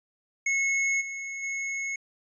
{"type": "tone with level steps", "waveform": "square", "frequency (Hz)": 2184, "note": "C#7", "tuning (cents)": -26, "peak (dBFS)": [-24, -34, -30], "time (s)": [0.46, 1.96], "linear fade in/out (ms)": 5, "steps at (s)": [1, 1.42], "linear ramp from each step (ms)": 20, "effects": ["resampled to 22050 Hz"]}